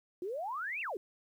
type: exponential two-way sweep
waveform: sine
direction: up then down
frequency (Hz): 341.2 to 2794 to 341.2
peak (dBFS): -35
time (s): 0.22-0.97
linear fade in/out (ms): 2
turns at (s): 0.81
effects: 11-bit